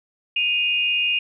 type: tone pair together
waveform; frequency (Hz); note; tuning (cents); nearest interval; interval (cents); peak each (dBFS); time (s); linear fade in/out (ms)
sine; 2489 / 2825; D#7 / F7; 0 / +19; major second; 219; -21; 0.36-1.19; 5
effects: none